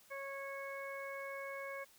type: harmonic tone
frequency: 550 Hz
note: C#5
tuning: 14 cents flat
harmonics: 1 / 2 / 3 / 4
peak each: -45 / -49 / -50 / -48 dBFS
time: 0.1-1.85 s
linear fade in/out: 20 ms
effects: white hiss -65 dBFS RMS until 1.98 s